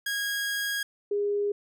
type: tone pair in turn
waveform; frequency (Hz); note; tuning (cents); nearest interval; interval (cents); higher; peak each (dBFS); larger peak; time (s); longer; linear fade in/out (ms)
sawtooth / sine; 1641 / 408.8; G#6 / G#4; -21 / -27; 2 octaves; 2406; first; -24; neither; 0.06-0.83 / 1.11-1.52; first; 5
effects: none